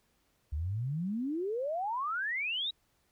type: exponential sweep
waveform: sine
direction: up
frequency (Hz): 69.3 to 3910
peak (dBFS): -31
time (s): 0.52-2.71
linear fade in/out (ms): 10
effects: pink hiss -73 dBFS RMS until 3.11 s